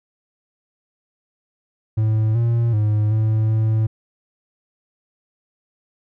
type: tone with pitch steps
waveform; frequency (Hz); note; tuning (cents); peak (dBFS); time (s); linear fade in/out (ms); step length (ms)
triangle; 109.2 / 117 / 106.2 / 109.3 / 110; A2 / A#2 / G#2 / A2 / A2; -13 / +7 / +39 / -11 / 0; -13; 1.97-3.87; 10; 380
effects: none